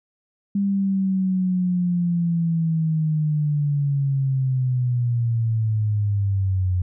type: linear sweep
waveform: sine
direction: down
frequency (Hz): 200.4 to 89.6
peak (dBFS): -18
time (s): 0.55-6.82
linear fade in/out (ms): 5
effects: none